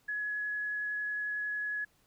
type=tone with vibrato; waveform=sine; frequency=1688 Hz; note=G#6; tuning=28 cents sharp; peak=-32 dBFS; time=0.08-1.85 s; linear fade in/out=10 ms; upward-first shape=triangle; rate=11 Hz; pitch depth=8 cents each way; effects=pink hiss -69 dBFS RMS until 2.06 s